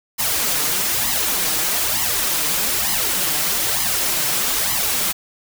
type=noise with flanger; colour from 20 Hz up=white; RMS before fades=-20 dBFS; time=0.18-5.13 s; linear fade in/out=20 ms; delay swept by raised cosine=0.97 to 6.67 ms; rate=1.1 Hz; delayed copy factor=+0.7; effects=none